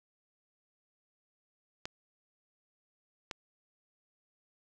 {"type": "clicks", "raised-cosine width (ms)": 0.2, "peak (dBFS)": -20, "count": 2, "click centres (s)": [1.855, 3.312], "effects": []}